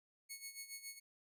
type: tone with tremolo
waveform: 10% pulse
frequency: 2200 Hz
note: C#7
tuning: 14 cents flat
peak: -36 dBFS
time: 0.29-1 s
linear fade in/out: 20 ms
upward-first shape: sine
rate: 7.2 Hz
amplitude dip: 75%
effects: none